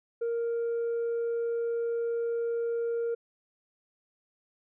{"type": "tone with tanh clipping", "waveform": "sine", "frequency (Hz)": 466.2, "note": "A#4", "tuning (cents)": 0, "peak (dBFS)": -28, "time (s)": [0.21, 3.15], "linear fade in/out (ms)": 10, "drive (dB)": 1, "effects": []}